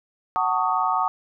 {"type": "chord", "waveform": "sine", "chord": "D# half-diminished seventh", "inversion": "first", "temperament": "just", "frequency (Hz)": [746.7, 896, 1120.1, 1244.5], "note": ["F#5", "A5", "C#6", "D#6"], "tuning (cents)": [16, 31, 18, 0], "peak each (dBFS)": -25, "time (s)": [0.36, 1.08], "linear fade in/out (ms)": 0, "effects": []}